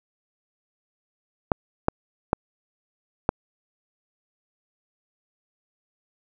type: clicks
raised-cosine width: 1 ms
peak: -4 dBFS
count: 4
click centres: 1.518 / 1.884 / 2.331 / 3.291 s
effects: none